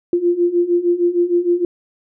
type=beating tone pair; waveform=sine; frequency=345 / 351.5 Hz; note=F4 / F4; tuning=-21 / +11 cents; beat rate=6.5 Hz; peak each=-18 / -15 dBFS; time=0.13-1.65 s; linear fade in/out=2 ms; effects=none